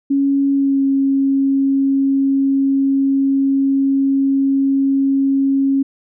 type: tone with pitch glide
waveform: sine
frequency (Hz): 277.2 to 272.9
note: C#4 to C#4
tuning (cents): 0 to -27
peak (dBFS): -12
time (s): 0.1-5.83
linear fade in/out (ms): 10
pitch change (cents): -27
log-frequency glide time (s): 0.53-0.83
effects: none